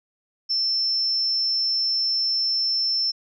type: tone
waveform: sine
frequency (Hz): 5340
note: E8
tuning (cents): +22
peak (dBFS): -20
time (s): 0.49-3.12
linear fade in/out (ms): 20
effects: none